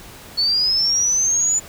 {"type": "linear sweep", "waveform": "sine", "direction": "up", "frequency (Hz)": [4388, 7040], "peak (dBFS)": -15, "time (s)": [0.37, 1.6], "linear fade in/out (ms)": 20, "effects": ["pink hiss -40 dBFS RMS until 1.68 s"]}